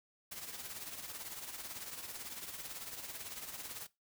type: noise with tremolo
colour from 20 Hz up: white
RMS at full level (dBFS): -43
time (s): 0.31-3.87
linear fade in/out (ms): 10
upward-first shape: triangle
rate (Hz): 18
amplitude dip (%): 65
effects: noise-tail reverb RT60 0.2 s tail -18 dB re dry